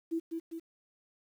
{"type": "tone with echo", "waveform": "sine", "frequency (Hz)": 329.6, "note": "E4", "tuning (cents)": 0, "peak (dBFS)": -29, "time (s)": [0.11, 0.2], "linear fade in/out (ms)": 20, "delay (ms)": 200, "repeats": 2, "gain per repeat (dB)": -4, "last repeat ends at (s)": 0.6, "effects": ["10-bit"]}